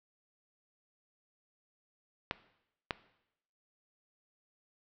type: clicks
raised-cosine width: 0.3 ms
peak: -15 dBFS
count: 2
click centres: 2.311 / 2.908 s
effects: noise-tail reverb RT60 0.8 s tail -17 dB re dry + low-pass 5000 Hz 12 dB/octave